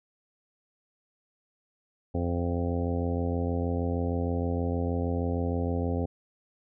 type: harmonic tone with a mistuned harmonic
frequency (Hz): 86.4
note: F2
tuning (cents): -18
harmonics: 1 / 2 / 3 / 4 / 5 / 6 / 7 / 8 / 9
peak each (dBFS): -29 / -35 / -32 / -41 / -36 / -36 / -46 / -42 / -42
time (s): 2.14-6.06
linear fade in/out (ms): 10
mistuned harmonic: 7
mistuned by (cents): -28
effects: none